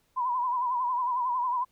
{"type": "tone with vibrato", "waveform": "sine", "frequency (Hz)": 992, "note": "B5", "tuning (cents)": 7, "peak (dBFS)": -25, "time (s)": [0.16, 1.65], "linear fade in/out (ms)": 20, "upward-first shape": "triangle", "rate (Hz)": 11, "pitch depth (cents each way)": 91, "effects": ["pink hiss -70 dBFS RMS until 1.71 s"]}